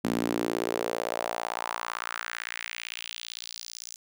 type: tone with high-pass filter sweep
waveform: sawtooth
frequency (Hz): 57.8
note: A#1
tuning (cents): -14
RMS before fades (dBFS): -33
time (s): 0.04-3.96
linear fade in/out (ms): 5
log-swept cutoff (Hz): 230 to 6300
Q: 2.5
effects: none